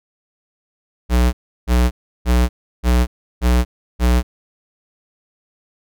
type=tone bursts; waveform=square; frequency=61 Hz; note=B1; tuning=21 cents flat; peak=-12 dBFS; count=6; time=1.09-4.23 s; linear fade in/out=50 ms; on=240 ms; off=340 ms; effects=none